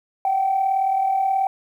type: tone pair together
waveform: sine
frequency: 736 / 774.6 Hz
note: F#5 / G5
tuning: -9 / -21 cents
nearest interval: minor second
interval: 88 cents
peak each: -25 / -17 dBFS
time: 0.25-1.47 s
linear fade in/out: 2 ms
effects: tanh soft clip ceiling -12 dBFS + 9-bit